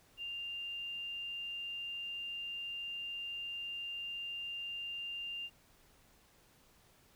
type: tone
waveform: sine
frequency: 2794 Hz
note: F7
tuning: in tune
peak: -39 dBFS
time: 0.17-5.5 s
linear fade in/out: 50 ms
effects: pink hiss -66 dBFS RMS until 7.15 s